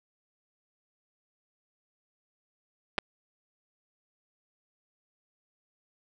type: clicks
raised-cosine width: 0.3 ms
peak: -11 dBFS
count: 2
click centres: 2.981 / 2.986 s
effects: none

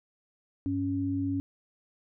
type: tone pair together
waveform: sine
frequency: 98 / 277.8 Hz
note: G2 / C#4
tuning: 0 / +4 cents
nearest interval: octave + tritone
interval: 1804 cents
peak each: -33 / -28 dBFS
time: 0.66-1.4 s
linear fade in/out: 0 ms
effects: none

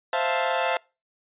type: chord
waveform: sawtooth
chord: F major seventh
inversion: second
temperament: equal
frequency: 523.3 / 659.3 / 698.5 / 880 Hz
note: C5 / E5 / F5 / A5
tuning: 0 / 0 / 0 / 0 cents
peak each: -24 dBFS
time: 0.13-0.77 s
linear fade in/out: 2 ms
effects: noise-tail reverb RT60 0.3 s tail -26 dB re dry + resampled to 8000 Hz

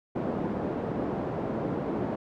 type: band-pass noise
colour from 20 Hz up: pink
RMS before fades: -31 dBFS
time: 0.15-2.16 s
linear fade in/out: 10 ms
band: 170 to 630 Hz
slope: 12 dB/octave
effects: none

